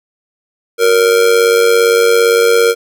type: tone with amplitude modulation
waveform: square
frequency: 465.4 Hz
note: A#4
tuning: 3 cents flat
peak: -5 dBFS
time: 0.78-2.75 s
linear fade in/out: 50 ms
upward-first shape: sine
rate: 97.6 Hz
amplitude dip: 65%
effects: none